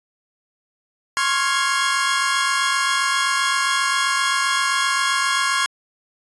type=chord; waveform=sawtooth; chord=Db major seventh; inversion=third; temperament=equal with one note detuned; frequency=1061.1 / 1108.7 / 1396.9 / 1661.2 Hz; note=C6 / Db6 / F6 / Ab6; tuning=+24 / 0 / 0 / 0 cents; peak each=-19 / -21 / -21 / -19 dBFS; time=1.17-5.66 s; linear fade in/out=0 ms; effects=resampled to 24000 Hz